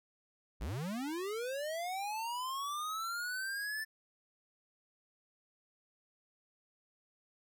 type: linear sweep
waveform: square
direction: up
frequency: 40.6 to 1771 Hz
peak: -37 dBFS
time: 0.6-3.85 s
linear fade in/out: 20 ms
effects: none